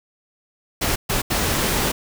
pink noise bursts at uneven times, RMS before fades -21 dBFS, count 3, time 0.81-0.96 / 1.09-1.22 / 1.3-1.92 s, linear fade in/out 10 ms, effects none

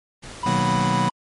pink noise, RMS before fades -38 dBFS, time 0.22-0.93 s, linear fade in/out 20 ms
triangle tone, 984 Hz, B5, 7 cents flat, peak -20 dBFS, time 0.43-1.1 s, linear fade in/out 5 ms
sawtooth chord, B major seventh, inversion none, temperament just, 123.47 / 154.34 / 185.21 / 231.5 Hz, B2 / D#3 / F#3 / A#3, 0 / -14 / +2 / -12 cents, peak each -21 / -22 / -19 / -24 dBFS, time 0.46-1.09 s, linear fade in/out 5 ms
effects low-pass 10000 Hz 12 dB/octave + MP3 48 kbps

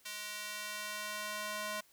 square tone with high-pass filter sweep, 210 Hz, G#3, 19 cents sharp, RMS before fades -41 dBFS, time 0.05-1.81 s, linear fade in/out 10 ms, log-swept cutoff 2300 to 810 Hz, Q 0.78, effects white hiss -66 dBFS RMS until 1.92 s

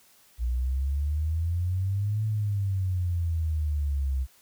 sine exponential two-way sweep, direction up then down, 58.3 to 109.2 to 64.7 Hz, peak -24 dBFS, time 0.38-4.27 s, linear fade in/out 50 ms, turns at 2.25 s, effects white hiss -59 dBFS RMS until 4.41 s

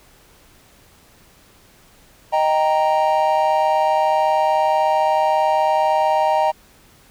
triangle chord, Eb major, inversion none, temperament equal, 622.3 / 784 / 932.3 Hz, Eb5 / G5 / Bb5, 0 / 0 / 0 cents, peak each -17 dBFS, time 2.32-6.52 s, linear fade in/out 20 ms, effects pink hiss -51 dBFS RMS until 7.1 s

